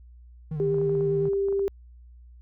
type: tone with vibrato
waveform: triangle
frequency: 152.8 Hz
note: D#3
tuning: 31 cents flat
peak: -26 dBFS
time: 0.51-1.29 s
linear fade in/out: 5 ms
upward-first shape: sine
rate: 10 Hz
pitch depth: 65 cents each way
type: tone with pitch glide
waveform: sine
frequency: 398.2 to 395.2 Hz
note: G4 to G4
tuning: +27 to +14 cents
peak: -22 dBFS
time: 0.6-1.68 s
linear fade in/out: 0 ms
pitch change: -13 cents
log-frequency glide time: 0.8-1.42 s
type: clicks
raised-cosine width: 1 ms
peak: -30 dBFS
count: 11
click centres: 0.744 / 0.784 / 0.815 / 0.895 / 0.952 / 1.009 / 1.255 / 1.333 / 1.485 / 1.526 / 1.594 s
effects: added 60 Hz sine -46 dBFS peak until 2.41 s